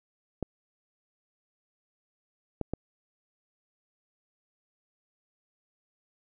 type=clicks; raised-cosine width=2 ms; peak=-17 dBFS; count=3; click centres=0.427 / 2.613 / 2.736 s; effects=none